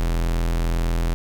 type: tone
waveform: 45% pulse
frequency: 42 Hz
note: E1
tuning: 33 cents sharp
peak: -19 dBFS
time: 0-1.14 s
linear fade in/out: 0 ms
effects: none